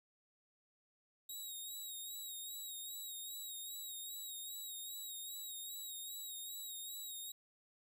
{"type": "tone with vibrato", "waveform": "10% pulse", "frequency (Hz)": 3801, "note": "A#7", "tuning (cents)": 33, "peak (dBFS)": -38, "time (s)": [1.29, 7.32], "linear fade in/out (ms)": 5, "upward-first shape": "sine", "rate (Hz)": 2.5, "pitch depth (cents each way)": 52, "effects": []}